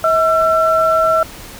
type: tone pair together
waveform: sine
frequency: 643 / 1346 Hz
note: E5 / E6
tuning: -43 / +36 cents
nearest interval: octave + minor second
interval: 1279 cents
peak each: -13 / -13 dBFS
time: 0.04-1.23 s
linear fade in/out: 2 ms
effects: pink hiss -34 dBFS RMS until 1.59 s

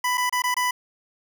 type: tone with dropouts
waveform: 25% pulse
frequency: 993 Hz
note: B5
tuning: 9 cents sharp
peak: -17 dBFS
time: 0.04-0.71 s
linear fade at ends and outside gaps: 5 ms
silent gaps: 0.174-0.178 / 0.296-0.325 / 0.421-0.438 / 0.543-0.566 s
effects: none

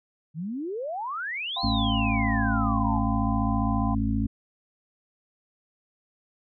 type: exponential two-way sweep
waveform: sine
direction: up then down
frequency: 146.83 to 4350 to 805 Hz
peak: -29 dBFS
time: 0.34-3.01 s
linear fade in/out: 50 ms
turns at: 1.63 s
type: chord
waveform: sine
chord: F suspended second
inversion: none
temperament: equal with one note detuned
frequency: 698.5 / 784 / 1019.7 Hz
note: F5 / G5 / C6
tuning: 0 / 0 / -45 cents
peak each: -35 / -34 / -32 dBFS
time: 1.56-3.95 s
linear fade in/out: 10 ms
type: harmonic tone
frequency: 54.8 Hz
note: A1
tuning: 6 cents flat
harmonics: 1 / 2 / 4 / 5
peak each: -28 / -29 / -27 / -29 dBFS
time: 1.63-4.27 s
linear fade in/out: 10 ms
effects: none

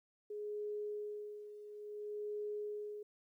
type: tone with tremolo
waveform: sine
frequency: 418 Hz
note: G#4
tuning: 11 cents sharp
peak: -38 dBFS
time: 0.3-3.03 s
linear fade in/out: 5 ms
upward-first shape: sine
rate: 0.58 Hz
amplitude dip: 70%
effects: 13-bit

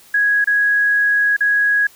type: tone with dropouts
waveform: sine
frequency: 1661.2 Hz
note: G#6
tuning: in tune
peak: -12 dBFS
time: 0.14-1.87 s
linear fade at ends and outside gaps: 5 ms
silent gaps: 0.444-0.472 / 1.366-1.406 s
effects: white hiss -47 dBFS RMS until 1.95 s

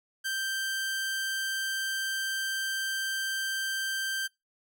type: tone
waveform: sawtooth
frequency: 1568 Hz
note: G6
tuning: in tune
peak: -26 dBFS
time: 0.24-4.28 s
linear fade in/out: 20 ms
effects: noise-tail reverb RT60 0.2 s tail -24 dB re dry

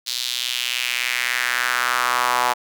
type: tone with high-pass filter sweep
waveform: sawtooth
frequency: 123.47 Hz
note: B2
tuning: in tune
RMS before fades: -22 dBFS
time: 0.06-2.54 s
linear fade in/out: 20 ms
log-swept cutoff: 4200 to 890 Hz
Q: 2.7
effects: none

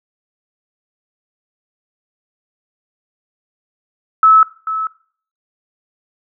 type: tone with echo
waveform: sine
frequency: 1300 Hz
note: E6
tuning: 24 cents flat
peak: -5 dBFS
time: 4.23-4.43 s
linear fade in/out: 2 ms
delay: 440 ms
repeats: 1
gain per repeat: -12 dB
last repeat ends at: 4.87 s
effects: noise-tail reverb RT60 0.5 s tail -20 dB re dry

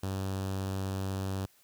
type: tone with notch filter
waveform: sawtooth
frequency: 96.1 Hz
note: G2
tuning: 34 cents flat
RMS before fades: -34 dBFS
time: 0.03-1.46 s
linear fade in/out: 5 ms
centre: 2100 Hz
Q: 1.8
effects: white hiss -64 dBFS RMS until 1.63 s

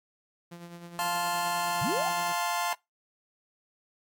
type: tone with tremolo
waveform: sawtooth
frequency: 172.1 Hz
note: F3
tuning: 25 cents flat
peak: -37 dBFS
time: 0.51-2.33 s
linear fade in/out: 10 ms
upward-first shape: sine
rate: 9.6 Hz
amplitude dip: 50%
type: chord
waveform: sawtooth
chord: F major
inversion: none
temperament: just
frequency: 698.5 / 873.1 / 1047.7 Hz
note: F5 / A5 / C6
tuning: 0 / -14 / +2 cents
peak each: -28 dBFS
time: 0.99-2.73 s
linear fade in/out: 0 ms
type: linear sweep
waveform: sine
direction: up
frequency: 92.5 to 817 Hz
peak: -29 dBFS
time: 1.81-2.09 s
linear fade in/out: 10 ms
effects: noise-tail reverb RT60 0.2 s tail -23 dB re dry + AAC 64 kbps

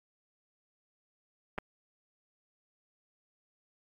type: clicks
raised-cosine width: 0.5 ms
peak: -24 / -19 dBFS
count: 2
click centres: 1.58 / 1.585 s
effects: AAC 32 kbps

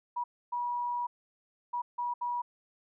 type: tone bursts at uneven times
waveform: sine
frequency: 967 Hz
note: B5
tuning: 37 cents flat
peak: -30 dBFS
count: 5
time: 0.16-0.24 / 0.52-1.07 / 1.73-1.82 / 1.98-2.14 / 2.21-2.42 s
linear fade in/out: 10 ms
effects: none

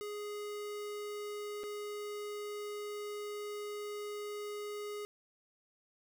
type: tone with dropouts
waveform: square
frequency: 415.3 Hz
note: G#4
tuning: in tune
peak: -40 dBFS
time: 0.01-5.05 s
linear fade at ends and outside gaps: 0 ms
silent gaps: 1.634-1.638 s
effects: none

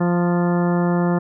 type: harmonic tone with a mistuned harmonic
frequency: 174.61 Hz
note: F3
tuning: in tune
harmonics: 1 / 2 / 3 / 4 / 5 / 6 / 7 / 8 / 10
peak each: -17 / -23 / -27 / -29 / -31 / -33 / -34 / -35 / -37 dBFS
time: 0-1.19 s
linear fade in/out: 10 ms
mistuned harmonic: 5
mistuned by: +18 cents
effects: none

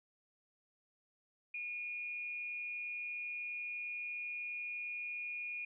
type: tone with frequency modulation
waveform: sine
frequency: 2437 Hz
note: D#7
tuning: 37 cents flat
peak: -39 dBFS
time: 1.54-5.65 s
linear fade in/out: 5 ms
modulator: 221 Hz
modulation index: 0.26
effects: none

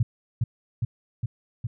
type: tone with echo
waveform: sine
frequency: 116.54 Hz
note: A#2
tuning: in tune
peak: -17 dBFS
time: 0-0.03 s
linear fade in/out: 5 ms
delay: 410 ms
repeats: 4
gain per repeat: -2 dB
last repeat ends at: 1.67 s
effects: none

